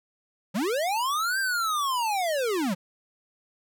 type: linear two-way sweep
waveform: square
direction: up then down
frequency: 164.81 to 1600 to 164.81 Hz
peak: -25 dBFS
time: 0.54-2.75 s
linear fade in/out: 20 ms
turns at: 1.39 s
effects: none